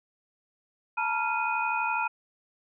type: tone cluster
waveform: sine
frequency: 879 / 951 / 1386 / 2486 Hz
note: A5 / A#5 / F6 / D#7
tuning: -2 / +34 / -14 / -2 cents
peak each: -31 dBFS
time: 0.97-2.08 s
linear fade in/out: 10 ms
effects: none